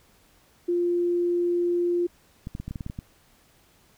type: tone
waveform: sine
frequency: 349.2 Hz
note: F4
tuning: in tune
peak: -21 dBFS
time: 0.68-2.07 s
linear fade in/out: 10 ms
type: clicks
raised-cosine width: 5 ms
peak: -21 dBFS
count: 10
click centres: 2.471 / 2.551 / 2.6 / 2.68 / 2.71 / 2.758 / 2.808 / 2.864 / 2.899 / 2.989 s
effects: pink hiss -60 dBFS RMS until 3.97 s